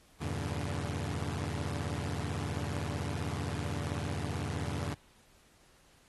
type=chord; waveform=sawtooth; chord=E half-diminished seventh; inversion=none; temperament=equal with one note detuned; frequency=82.41 / 98 / 116.54 / 143.98 Hz; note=E2 / G2 / Bb2 / D3; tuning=0 / 0 / 0 / -34 cents; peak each=-34 / -35 / -37 / -35 dBFS; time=0.2-4.95 s; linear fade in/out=20 ms; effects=pink hiss -63 dBFS RMS until 6.08 s + AAC 32 kbps